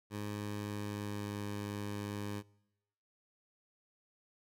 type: tone with pitch glide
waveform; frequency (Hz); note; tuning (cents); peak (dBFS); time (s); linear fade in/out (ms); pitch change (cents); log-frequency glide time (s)
15% pulse; 103.83 to 102.58; G#2 to G#2; 0 to -21; -32; 0.1-2.43; 50; -21; 0.28-1.46
effects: noise-tail reverb RT60 1.0 s tail -25 dB re dry